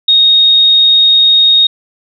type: tone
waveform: sine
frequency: 3729 Hz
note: A#7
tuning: in tune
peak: -4 dBFS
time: 0.08-1.67 s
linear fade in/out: 5 ms
effects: none